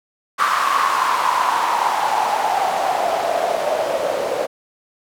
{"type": "noise with band-pass filter sweep", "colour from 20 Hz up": "white", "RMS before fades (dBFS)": -19, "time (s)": [0.38, 4.47], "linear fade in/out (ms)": 20, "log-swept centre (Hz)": [1200, 540], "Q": 6.1, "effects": []}